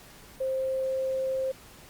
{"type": "tone", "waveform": "sine", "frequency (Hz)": 527, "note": "C5", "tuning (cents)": 12, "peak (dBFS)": -26, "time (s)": [0.4, 1.52], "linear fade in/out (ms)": 10, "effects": ["pink hiss -51 dBFS RMS until 1.89 s", "Opus 48 kbps"]}